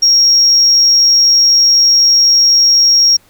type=tone; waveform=sine; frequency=5588 Hz; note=F8; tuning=in tune; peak=-4 dBFS; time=0.02-3.17 s; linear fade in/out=10 ms; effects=tanh soft clip ceiling -2 dBFS + pink hiss -49 dBFS RMS until 3.29 s